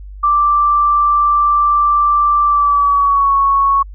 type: tone with pitch glide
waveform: sine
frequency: 1174 to 1108.1 Hz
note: D6 to C#6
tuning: -1 to -1 cents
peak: -9 dBFS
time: 0.23-3.83 s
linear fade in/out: 10 ms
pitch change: -100 cents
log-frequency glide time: 2.44-3.35 s
effects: added 49 Hz sine -29 dBFS peak until 3.94 s